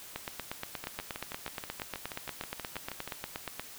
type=two click trains; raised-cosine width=0.3 ms; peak=-22 / -19 dBFS; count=15 / 30; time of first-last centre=0.84-3.076 / 0.16-3.596 s; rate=6.26 / 8.44 Hz; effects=white hiss -48 dBFS RMS until 3.78 s